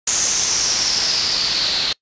white noise with low-pass filter sweep, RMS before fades -19 dBFS, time 0.07-1.93 s, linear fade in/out 5 ms, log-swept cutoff 6700 to 4100 Hz, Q 6.4, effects noise-tail reverb RT60 0.1 s tail -25 dB re dry + resampled to 16000 Hz

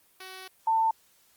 5% pulse / sine tone pair in turn, 376 / 894.3 Hz, F#4 / A5, +28 / +28 cents, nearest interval octave + minor third, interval 1500 cents, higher second, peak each -30 / -21 dBFS, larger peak second, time 0.2-0.48 / 0.67-0.91 s, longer first, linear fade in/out 5 ms, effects white hiss -63 dBFS RMS until 1.36 s + Opus 32 kbps

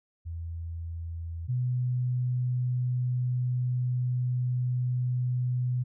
sine tone pair in turn, 83.3 / 124.81 Hz, E2 / B2, +19 / +19 cents, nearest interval perfect fifth, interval 700 cents, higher second, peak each -33 / -25 dBFS, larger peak second, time 0.25-1.48 / 1.48-5.84 s, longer second, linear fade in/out 20 ms, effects none

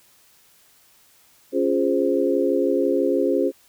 sine chord, Db major seventh, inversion none, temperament equal, 277.2 / 349.2 / 415.3 / 523.3 Hz, Db4 / F4 / Ab4 / C5, 0 / 0 / 0 / 0 cents, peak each -23 dBFS, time 1.52-3.52 s, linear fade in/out 50 ms, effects white hiss -56 dBFS RMS until 3.68 s

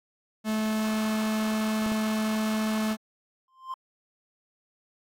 45% pulse tone, 217.1 Hz, A3, 23 cents flat, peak -25 dBFS, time 0.44-2.97 s, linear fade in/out 50 ms
clicks, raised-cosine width 2 ms, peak -23 dBFS, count 2, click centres 1.863 / 1.919 s
triangle tone with exponential growth, 1046.5 Hz, C6, in tune, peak -28 dBFS, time 3.48-3.74 s, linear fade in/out 2 ms, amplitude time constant 56 ms
effects AAC 48 kbps

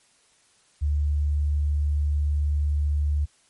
sine tone, 73.42 Hz, D2, in tune, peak -20 dBFS, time 0.81-3.26 s, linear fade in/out 20 ms, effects white hiss -61 dBFS RMS until 3.49 s + MP3 48 kbps

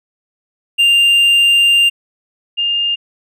triangle / sine tone pair in turn, 2794 / 2813 Hz, F7 / F7, 0 / +12 cents, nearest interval unison, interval 12 cents, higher second, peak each -6 / -13 dBFS, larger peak first, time 0.78-1.9 / 2.57-2.96 s, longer first, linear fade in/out 20 ms, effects none

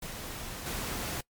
pink noise with level steps, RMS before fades -40 / -35 dBFS, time 0.02-1.21 s, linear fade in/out 5 ms, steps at 0.66 s, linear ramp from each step 2 ms, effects noise-tail reverb RT60 0.1 s tail -22 dB re dry + MP3 96 kbps

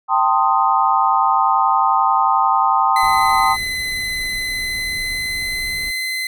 sine chord, A half-diminished seventh, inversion third, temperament equal with one note detuned, 784 / 895.4 / 1046.5 / 1244.5 Hz, G5 / A5 / C6 / Eb6, 0 / +30 / 0 / 0 cents, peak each -18 dBFS, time 0.08-3.57 s, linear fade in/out 50 ms
30% pulse tone with pitch glide, 2028 to 2047 Hz, B6 to C7, +45 to -38 cents, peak -18 dBFS, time 2.96-6.27 s, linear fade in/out 2 ms, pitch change +17 cents, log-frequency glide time 4.36-5.93 s
brown noise, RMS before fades -35 dBFS, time 3.03-5.91 s, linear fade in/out 5 ms
effects none

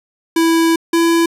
square tone pair in turn, 329.6 / 334.4 Hz, E4 / E4, 0 / +25 cents, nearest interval unison, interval 25 cents, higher second, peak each -11 dBFS, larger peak neither, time 0.36-0.76 / 0.93-1.26 s, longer first, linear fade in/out 5 ms, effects resampled to 32000 Hz

